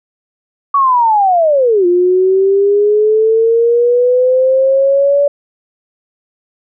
sine linear two-way sweep, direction down then up, 1137 to 349.2 to 575 Hz, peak -7 dBFS, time 0.74-5.28 s, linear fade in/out 5 ms, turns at 1.86 s, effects none

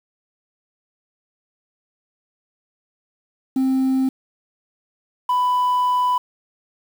sine tone pair in turn, 263.3 / 994.1 Hz, C4 / B5, +11 / +11 cents, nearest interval octave + major seventh, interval 2300 cents, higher second, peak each -13 dBFS, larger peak neither, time 3.56-4.09 / 5.29-6.18 s, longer second, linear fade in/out 5 ms, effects tanh soft clip ceiling -15 dBFS + 7-bit

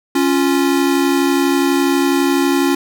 square tone pair together, 277.2 / 349.3 Hz, C#4 / F4, 0 / 0 cents, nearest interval major third, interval 400 cents, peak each -15 / -17 dBFS, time 0.15-2.75 s, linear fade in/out 5 ms, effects none

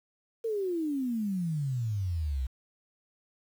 sine exponential sweep, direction down, 465.2 to 61.74 Hz, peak -28 dBFS, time 0.44-2.47 s, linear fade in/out 10 ms, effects 9-bit

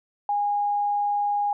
sine tone, 820 Hz, G#5, 22 cents flat, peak -21 dBFS, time 0.29-1.53 s, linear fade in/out 2 ms, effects none

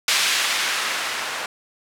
violet noise with low-pass filter sweep, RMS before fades -23 dBFS, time 0.08-1.46 s, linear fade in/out 2 ms, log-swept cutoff 2800 to 1200 Hz, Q 0.75, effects none

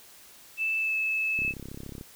sine tone with pitch glide, 2637 to 2607 Hz, E7 to E7, 0 to -20 cents, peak -25 dBFS, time 0.57-1.54 s, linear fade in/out 50 ms, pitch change -20 cents, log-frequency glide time 0.79-0.96 s
click train, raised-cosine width 3 ms, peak -27 dBFS, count 22, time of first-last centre 1.39-2.011 s, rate 33.8 Hz
effects white hiss -52 dBFS RMS until 2.15 s

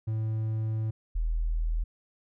triangle / sine tone pair in turn, 110 / 40.5 Hz, A2 / E1, 0 / -30 cents, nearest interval octave + perfect fourth, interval 1730 cents, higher first, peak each -25 dBFS, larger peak neither, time 0.07-0.91 / 1.15-1.84 s, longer first, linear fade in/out 10 ms, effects none

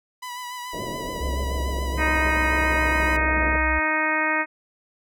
sawtooth tone with vibrato, 987.8 Hz, B5, in tune, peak -28 dBFS, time 0.22-3.17 s, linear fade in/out 10 ms, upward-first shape sine, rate 7 Hz, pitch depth 31 cents each way
white low-pass noise, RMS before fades -33 dBFS, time 0.73-3.57 s, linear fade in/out 5 ms, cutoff 680 Hz, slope 96 dB/octave
sine tone with pitch glide, 67.4 to 62.52 Hz, C#2 to B1, -48 to +22 cents, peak -24 dBFS, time 1.2-3.8 s, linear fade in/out 20 ms, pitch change -130 cents, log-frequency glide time 1.4-3.4 s
harmonic tone, 311.1 Hz, D#4, in tune, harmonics 1 / 2 / 3 / 4 / 5 / 6 / 7 / 8, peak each -30 / -30 / -28 / -29 / -28 / -25 / -28 / -31 dBFS, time 1.97-4.46 s, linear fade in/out 50 ms
effects none

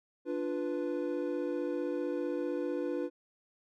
triangle chord, B diminished, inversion first, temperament equal, 293.7 / 349.2 / 493.9 Hz, D4 / F4 / B4, 0 / 0 / 0 cents, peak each -34 dBFS, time 0.25-3.1 s, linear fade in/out 50 ms, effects none

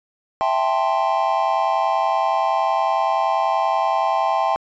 triangle chord, A minor seventh, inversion second, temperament equal with one note detuned, 659.3 / 789.4 / 880 / 1046.5 Hz, E5 / G5 / A5 / C6, 0 / +12 / 0 / 0 cents, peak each -21 / -19 / -22 / -21 dBFS, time 0.41-4.56 s, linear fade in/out 0 ms, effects resampled to 16000 Hz

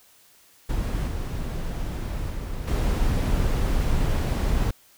brown noise with level steps, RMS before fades -26 / -29 / -31 / -22 dBFS, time 0.69-4.71 s, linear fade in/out 5 ms, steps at 1.07 / 2.3 / 2.67 s, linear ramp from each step 10 ms, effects white hiss -56 dBFS RMS until 4.97 s

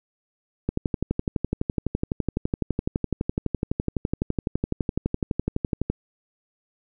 click train, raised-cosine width 3 ms, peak -10 dBFS, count 63, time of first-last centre 0.69-5.9 s, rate 11.9 Hz, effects none

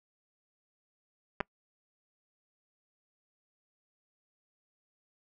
clicks, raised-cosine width 0.5 ms, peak -16 dBFS, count 2, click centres 1.404 / 1.409 s, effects noise-tail reverb RT60 0.1 s tail -26 dB re dry

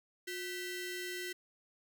sawtooth ring-modulated tone, 1164 Hz, D6, 16 cents flat, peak -32 dBFS, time 0.27-1.33 s, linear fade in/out 10 ms, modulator 804 Hz, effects none

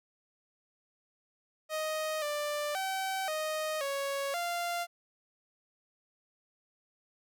sawtooth tone with pitch steps, 624 / 591 / 767 / 622 / 555 / 694 Hz, D#5 / D5 / G5 / D#5 / C#5 / F5, +5 / +11 / -38 / -1 / +2 / -11 cents, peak -28 dBFS, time 1.69-4.87 s, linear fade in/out 50 ms, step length 530 ms, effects none

